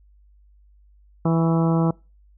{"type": "harmonic tone with a mistuned harmonic", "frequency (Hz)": 164.81, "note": "E3", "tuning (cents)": 0, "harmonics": [1, 2, 3, 4, 5, 6, 7, 8], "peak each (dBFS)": [-18, -24, -28, -30, -32, -34, -35, -36], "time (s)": [1.25, 1.91], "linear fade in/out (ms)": 5, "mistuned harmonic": 7, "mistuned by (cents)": -36, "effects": ["noise-tail reverb RT60 0.3 s tail -25 dB re dry", "added 50 Hz sine -51 dBFS peak until 2.37 s"]}